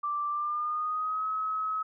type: tone with pitch glide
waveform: sine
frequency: 1174.7 to 1281 Hz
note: D6 to E6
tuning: 0 to -50 cents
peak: -28 dBFS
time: 0.03-1.83 s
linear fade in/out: 10 ms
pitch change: +150 cents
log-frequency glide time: 0.29-1.26 s
effects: none